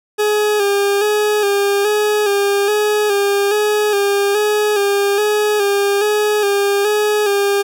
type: tone with vibrato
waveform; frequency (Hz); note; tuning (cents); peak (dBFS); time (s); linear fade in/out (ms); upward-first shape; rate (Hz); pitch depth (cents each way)
40% pulse; 411.2; G#4; -17; -12; 0.18-7.63; 20; square; 1.2; 40
effects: none